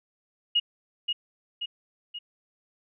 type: tone with echo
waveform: sine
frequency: 2875 Hz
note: F7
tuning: 50 cents sharp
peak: -19 dBFS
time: 0.55-0.6 s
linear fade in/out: 10 ms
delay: 530 ms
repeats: 3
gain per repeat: -5 dB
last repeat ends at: 2.19 s
effects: none